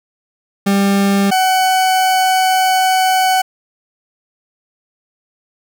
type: tone pair in turn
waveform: 40% pulse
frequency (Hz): 198.3 / 750.3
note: G3 / F#5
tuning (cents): +20 / +24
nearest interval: octave + major seventh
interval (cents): 2304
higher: second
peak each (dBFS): -10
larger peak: neither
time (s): 0.66-1.31 / 1.31-3.42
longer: second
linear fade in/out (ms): 10
effects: none